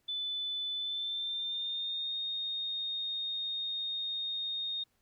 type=tone with pitch glide; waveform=sine; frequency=3500 to 3697 Hz; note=A7 to A#7; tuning=-10 to -15 cents; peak=-33 dBFS; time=0.08-4.84 s; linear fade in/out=10 ms; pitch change=+95 cents; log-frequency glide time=0.75-2.17 s; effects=pink hiss -75 dBFS RMS until 5.01 s